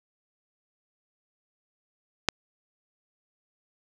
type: click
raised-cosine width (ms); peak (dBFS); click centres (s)
0.2; -3; 2.287
effects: none